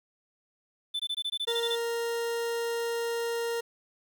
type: tone bursts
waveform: triangle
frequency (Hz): 3520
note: A7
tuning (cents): 0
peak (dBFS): -27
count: 11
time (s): 0.94-1.756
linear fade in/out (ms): 10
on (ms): 56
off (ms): 20
type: tone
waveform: 40% pulse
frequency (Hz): 466.2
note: A#4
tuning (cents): 0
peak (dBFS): -28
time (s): 1.47-3.61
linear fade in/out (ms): 10
effects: 10-bit